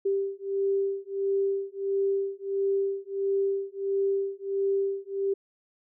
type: beating tone pair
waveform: sine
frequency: 392.4 / 393.9 Hz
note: G4 / G4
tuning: +2 / +8 cents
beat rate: 1.5 Hz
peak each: -28 / -28 dBFS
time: 0.05-5.34 s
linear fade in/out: 10 ms
effects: none